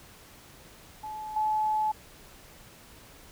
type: tone with level steps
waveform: sine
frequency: 860 Hz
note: A5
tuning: 40 cents flat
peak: -35 / -24 dBFS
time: 1.03-1.92 s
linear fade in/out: 10 ms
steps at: 1.36 s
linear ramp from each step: 5 ms
effects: pink hiss -52 dBFS RMS until 3.31 s